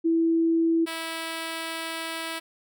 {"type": "tone pair in turn", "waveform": ["sine", "5% pulse"], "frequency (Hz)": [329.6, 326.8], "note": ["E4", "E4"], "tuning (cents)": [0, -15], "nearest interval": "unison", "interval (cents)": 15, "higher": "first", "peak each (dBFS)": -19, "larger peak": "neither", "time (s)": [[0.04, 0.86], [0.86, 2.4]], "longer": "second", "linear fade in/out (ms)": 20, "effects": []}